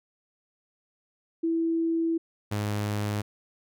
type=tone pair in turn; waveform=sine / sawtooth; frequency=329.6 / 104.11 Hz; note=E4 / G#2; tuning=0 / +5 cents; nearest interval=octave + minor sixth; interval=1995 cents; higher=first; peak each=-23 dBFS; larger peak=neither; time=1.43-2.18 / 2.51-3.22 s; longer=first; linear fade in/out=10 ms; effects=none